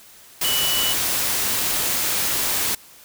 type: tone in noise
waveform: sine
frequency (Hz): 2960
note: F#7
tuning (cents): 0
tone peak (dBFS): -22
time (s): 0.44-0.93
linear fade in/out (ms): 5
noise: white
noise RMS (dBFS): -22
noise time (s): 0.41-2.75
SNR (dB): -3
effects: white hiss -47 dBFS RMS until 3.04 s